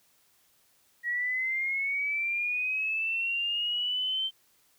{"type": "linear sweep", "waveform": "sine", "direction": "up", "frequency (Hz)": [1900, 3123], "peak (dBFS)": -27, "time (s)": [1.03, 4.31], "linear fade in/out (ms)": 50, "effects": ["white hiss -66 dBFS RMS until 4.78 s"]}